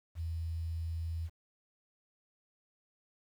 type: tone with quantisation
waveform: sine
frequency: 82.41 Hz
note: E2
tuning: in tune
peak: -34 dBFS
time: 0.15-1.3 s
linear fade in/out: 50 ms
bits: 10
effects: none